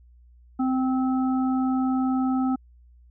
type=harmonic tone; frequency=259.8 Hz; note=C4; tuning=12 cents flat; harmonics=1 / 3 / 5; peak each=-21 / -31 / -35 dBFS; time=0.59-2.56 s; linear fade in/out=10 ms; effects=added 60 Hz sine -50 dBFS peak until 3.1 s